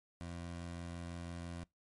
20% pulse tone, 86 Hz, F2, 26 cents flat, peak -38 dBFS, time 0.21-1.64 s, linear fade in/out 0 ms, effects noise-tail reverb RT60 0.2 s tail -24 dB re dry + MP3 48 kbps

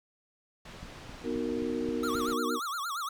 pink low-pass noise, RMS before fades -47 dBFS, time 0.65-2.34 s, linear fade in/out 5 ms, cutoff 5000 Hz, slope 12 dB/octave
click train, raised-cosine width 5 ms, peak -31 dBFS, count 6, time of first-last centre 0.83-2.153 s, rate 3.78 Hz
sine chord, B major seventh, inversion none, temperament just, 246.9 / 308.7 / 370.4 / 463 Hz, B3 / D#4 / F#4 / A#4, 0 / -14 / +2 / -12 cents, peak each -34 / -35 / -37 / -34 dBFS, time 1.23-2.6 s, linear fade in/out 50 ms
square tone with vibrato, 1244.5 Hz, D#6, in tune, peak -33 dBFS, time 2.03-3.09 s, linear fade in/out 5 ms, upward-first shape sine, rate 8.6 Hz, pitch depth 220 cents each way
effects none

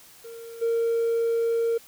triangle tone with level steps, 461.6 Hz, A#4, 17 cents flat, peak -36 / -18 dBFS, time 0.24-1.78 s, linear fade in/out 10 ms, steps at 0.61 s, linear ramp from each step 20 ms, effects tanh soft clip ceiling -17 dBFS + white hiss -51 dBFS RMS until 1.87 s

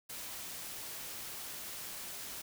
white noise, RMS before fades -44 dBFS, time 0.09-2.42 s, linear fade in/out 10 ms, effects none

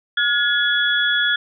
sine tone cluster, 1432 / 1692 / 3377 Hz, F6 / G#6 / G#7, +43 / +32 / +28 cents, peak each -20 dBFS, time 0.17-1.36 s, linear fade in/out 5 ms, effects none

